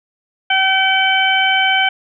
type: harmonic tone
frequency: 766 Hz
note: G5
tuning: 40 cents flat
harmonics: 1 / 2 / 3 / 4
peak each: -17 / -17 / -17 / -17 dBFS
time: 0.5-1.89 s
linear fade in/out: 5 ms
effects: none